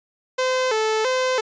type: tone with vibrato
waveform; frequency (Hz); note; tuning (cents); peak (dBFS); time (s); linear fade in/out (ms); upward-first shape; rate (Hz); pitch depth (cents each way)
sawtooth; 473.9; A#4; +28; -15; 0.38-1.41; 10; square; 1.5; 140
effects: resampled to 16000 Hz